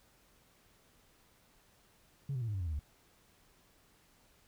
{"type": "tone with pitch steps", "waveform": "sine", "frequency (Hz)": [138.59, 126.36, 115.2, 105.03, 95.76, 87.31, 79.6, 72.57], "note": ["C#3", "B2", "A#2", "G#2", "G2", "F2", "D#2", "D2"], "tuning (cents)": [0, 40, -20, 20, -40, 0, 40, -20], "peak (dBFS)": -32, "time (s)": [2.29, 2.794], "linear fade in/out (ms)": 5, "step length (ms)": 63, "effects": ["tanh soft clip ceiling -31 dBFS", "pink hiss -67 dBFS RMS until 4.47 s"]}